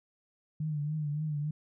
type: tone with vibrato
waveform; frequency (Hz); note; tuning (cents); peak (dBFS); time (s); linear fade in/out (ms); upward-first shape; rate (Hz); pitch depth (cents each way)
sine; 150.7; D3; +45; -30; 0.6-1.51; 5; triangle; 3.5; 73
effects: none